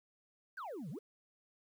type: exponential two-way sweep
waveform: sine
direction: down then up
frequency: 1661.2 to 130.81 to 493.1 Hz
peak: -39 dBFS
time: 0.57-0.99 s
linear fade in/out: 10 ms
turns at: 0.9 s
effects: tanh soft clip ceiling -40 dBFS + 11-bit